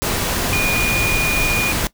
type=tone in noise; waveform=sine; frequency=2441 Hz; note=D#7; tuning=34 cents flat; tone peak=-17 dBFS; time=0.53-1.72 s; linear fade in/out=0 ms; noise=pink; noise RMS=-20 dBFS; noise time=0.02-1.87 s; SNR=0 dB; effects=noise-tail reverb RT60 0.1 s tail -18 dB re dry